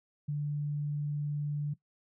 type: tone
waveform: sine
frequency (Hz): 146.83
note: D3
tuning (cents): 0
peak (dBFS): -30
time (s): 0.28-1.74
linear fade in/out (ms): 10
effects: noise-tail reverb RT60 0.1 s tail -17 dB re dry